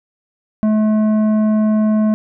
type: tone with tanh clipping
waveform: triangle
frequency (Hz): 215.1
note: A3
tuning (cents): -39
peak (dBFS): -13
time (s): 0.63-2.14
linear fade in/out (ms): 0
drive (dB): 14
effects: none